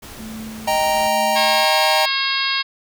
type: noise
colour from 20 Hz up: pink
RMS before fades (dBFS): -37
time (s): 0.02-1.08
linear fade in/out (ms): 10
type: tone with tremolo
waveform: sine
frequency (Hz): 220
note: A3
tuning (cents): 0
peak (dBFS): -28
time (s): 0.19-1.65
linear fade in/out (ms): 5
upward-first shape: triangle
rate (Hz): 1.2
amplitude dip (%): 80
type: chord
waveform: square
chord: Eb major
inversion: none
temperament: equal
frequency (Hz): 622.3 / 784 / 932.3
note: Eb5 / G5 / Bb5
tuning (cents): 0 / 0 / 0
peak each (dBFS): -21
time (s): 0.67-2.06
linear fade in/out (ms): 10
type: harmonic tone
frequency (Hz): 543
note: C#5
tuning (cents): -36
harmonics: 2 / 3 / 4 / 5 / 6 / 7 / 8 / 9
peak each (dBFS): -26 / -26 / -26 / -26 / -26 / -26 / -26 / -26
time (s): 1.35-2.63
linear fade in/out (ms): 20
effects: none